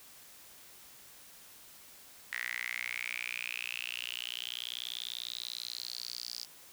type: tone with high-pass filter sweep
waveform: sawtooth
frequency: 60.2 Hz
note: B1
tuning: 44 cents flat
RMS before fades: -40 dBFS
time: 2.32-6.45 s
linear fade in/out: 5 ms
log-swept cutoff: 1900 to 4900 Hz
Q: 9.1
effects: white hiss -55 dBFS RMS until 6.72 s